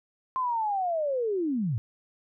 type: linear sweep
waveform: sine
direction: down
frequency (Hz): 1054 to 98.9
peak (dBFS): -25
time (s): 0.36-1.78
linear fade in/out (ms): 0
effects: none